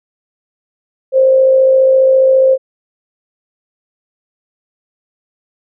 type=tone with amplitude modulation; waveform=sine; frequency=527 Hz; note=C5; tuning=12 cents sharp; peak=-4 dBFS; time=1.12-2.58 s; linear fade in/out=50 ms; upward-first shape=sine; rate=54.7 Hz; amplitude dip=35%; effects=none